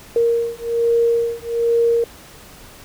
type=beating tone pair; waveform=sine; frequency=465.9 / 467.1 Hz; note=A#4 / A#4; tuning=-1 / +3 cents; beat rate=1.2 Hz; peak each=-18 / -18 dBFS; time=0.16-2.04 s; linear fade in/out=2 ms; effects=pink hiss -42 dBFS RMS until 2.84 s